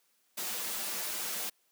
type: noise with comb filter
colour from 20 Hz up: white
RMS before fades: -36 dBFS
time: 0.37-1.5 s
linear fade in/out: 10 ms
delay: 7.3 ms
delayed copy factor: -0.7
effects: white hiss -72 dBFS RMS until 1.71 s + high-pass 200 Hz 12 dB/octave